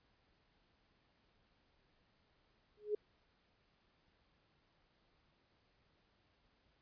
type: tone with exponential growth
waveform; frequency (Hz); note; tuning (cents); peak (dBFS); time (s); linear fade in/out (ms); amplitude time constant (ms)
sine; 419.4; G#4; +17; -30; 2.77-2.95; 5; 38
effects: pink hiss -75 dBFS RMS until 6.81 s + resampled to 11025 Hz